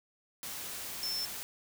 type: tone in noise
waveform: sine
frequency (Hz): 5340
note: E8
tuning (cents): +22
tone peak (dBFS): -33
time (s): 1.03-1.25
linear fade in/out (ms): 0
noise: white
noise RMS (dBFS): -41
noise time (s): 0.43-1.43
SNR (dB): +5
effects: none